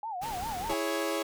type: tone with vibrato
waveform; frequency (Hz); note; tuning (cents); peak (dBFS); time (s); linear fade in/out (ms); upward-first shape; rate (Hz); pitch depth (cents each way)
sine; 807; G#5; -50; -33; 0.03-0.74; 2; sine; 5; 220
type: noise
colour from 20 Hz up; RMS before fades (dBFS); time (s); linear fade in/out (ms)
pink; -40; 0.21-0.74; 20
type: chord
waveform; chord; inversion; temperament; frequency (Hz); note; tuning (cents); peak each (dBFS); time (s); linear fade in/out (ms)
sawtooth; C# minor; first; equal; 329.6 / 415.3 / 554.4; E4 / G#4 / C#5; 0 / 0 / 0; -29 / -31 / -29; 0.69-1.23; 10
effects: none